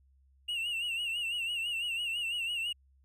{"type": "tone with vibrato", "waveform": "triangle", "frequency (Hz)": 2794, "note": "F7", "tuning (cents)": 0, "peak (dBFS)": -30, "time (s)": [0.48, 2.73], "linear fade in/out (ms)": 10, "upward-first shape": "sine", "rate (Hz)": 6, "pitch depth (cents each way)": 80, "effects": ["added 67 Hz sine -62 dBFS peak until 3.04 s"]}